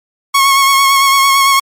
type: tone with vibrato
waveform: sawtooth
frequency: 1097 Hz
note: C#6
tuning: 18 cents flat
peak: -3 dBFS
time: 0.34-1.6 s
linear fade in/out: 10 ms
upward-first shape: sine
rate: 8.9 Hz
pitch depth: 26 cents each way
effects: MP3 64 kbps